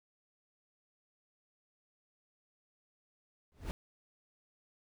brown noise with exponential growth, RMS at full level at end -33 dBFS, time 3.52-3.71 s, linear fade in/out 0 ms, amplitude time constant 41 ms, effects none

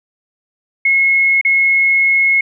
sine tone with dropouts, 2172 Hz, C#7, 36 cents flat, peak -9 dBFS, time 0.85-2.41 s, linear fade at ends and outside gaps 5 ms, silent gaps 1.413-1.449 s, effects none

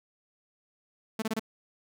sawtooth tone bursts, 220.6 Hz, A3, 5 cents sharp, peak -24 dBFS, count 4, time 1.19-1.395 s, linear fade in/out 5 ms, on 31 ms, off 27 ms, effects none

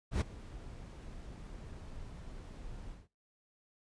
brown noise with ADSR envelope, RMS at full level -27 dBFS, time 0.11-3.08 s, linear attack 100 ms, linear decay 14 ms, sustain -20 dB, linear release 190 ms, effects noise-tail reverb RT60 0.3 s tail -22 dB re dry + resampled to 22050 Hz

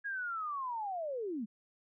sine linear sweep, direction down, 1661.2 to 196.6 Hz, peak -35 dBFS, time 0.04-1.46 s, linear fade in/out 20 ms, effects none

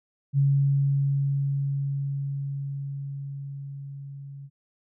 sine tone with level ramp, 139.3 Hz, C#3, 9 cents sharp, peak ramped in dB -17 to -38 dBFS, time 0.33-4.5 s, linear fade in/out 50 ms, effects none

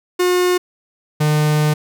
45% pulse tone pair in turn, 360 / 151.36 Hz, F#4 / D#3, -47 / -47 cents, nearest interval octave + minor third, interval 1500 cents, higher first, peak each -13 dBFS, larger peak neither, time 0.19-0.58 / 1.2-1.74 s, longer second, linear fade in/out 10 ms, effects none

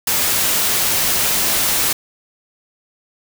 white noise, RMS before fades -17 dBFS, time 0.07-1.93 s, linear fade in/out 5 ms, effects none

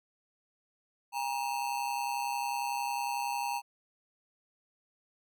square ring-modulated tone, 881 Hz, A5, 2 cents sharp, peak -29 dBFS, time 1.12-3.62 s, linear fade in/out 50 ms, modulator 65.5 Hz, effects none

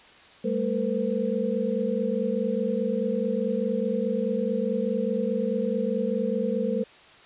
sine tone cluster, 198.7 / 223.5 / 459.2 / 508 Hz, G3 / A3 / A#4 / B4, +24 / +27 / -26 / +49 cents, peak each -29 dBFS, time 0.44-6.84 s, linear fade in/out 10 ms, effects white hiss -51 dBFS RMS until 7.25 s + resampled to 8000 Hz

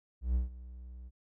triangle tone with ADSR envelope, 61.74 Hz, B1, in tune, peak -23 dBFS, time 0.21-1.11 s, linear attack 140 ms, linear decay 140 ms, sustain -19 dB, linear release 40 ms, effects none

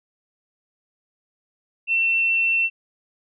sine tone, 2697 Hz, E7, 39 cents sharp, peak -17 dBFS, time 1.87-2.7 s, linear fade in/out 50 ms, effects none

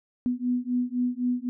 sine beating tone pair, 245.3 / 249.2 Hz, B3 / B3, -12 / +16 cents, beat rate 3.9 Hz, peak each -27 dBFS, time 0.26-1.49 s, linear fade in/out 0 ms, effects none

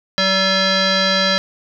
sine tone with frequency modulation, 1720 Hz, A6, 40 cents flat, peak -13 dBFS, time 0.18-1.38 s, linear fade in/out 0 ms, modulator 765 Hz, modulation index 4.2, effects 9-bit

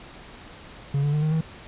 triangle tone with pitch steps, 140.8 / 145.34 / 150.04 / 154.88 / 159.88 Hz, C#3 / D3 / D3 / D#3 / D#3, +27 / -18 / +37 / -8 / +47 cents, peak -18 dBFS, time 0.94-1.41 s, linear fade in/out 5 ms, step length 94 ms, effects pink hiss -44 dBFS RMS until 1.67 s + resampled to 8000 Hz

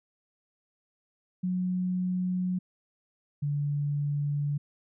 sine tone pair in turn, 182.4 / 144.77 Hz, F#3 / D3, -24 / -24 cents, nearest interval major third, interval 400 cents, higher first, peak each -26 dBFS, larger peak neither, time 1.43-2.59 / 3.42-4.58 s, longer neither, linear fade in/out 10 ms, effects none

